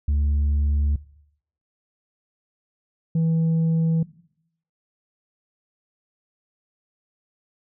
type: tone pair in turn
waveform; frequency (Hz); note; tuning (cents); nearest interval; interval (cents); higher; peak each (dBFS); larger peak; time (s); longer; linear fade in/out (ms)
sine; 72.6 / 162.98; D2 / E3; -19 / -19; octave + major second; 1400; second; -15; neither; 0.08-0.96 / 3.15-4.03; neither; 5
effects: noise-tail reverb RT60 0.7 s tail -20 dB re dry + tanh soft clip ceiling -17 dBFS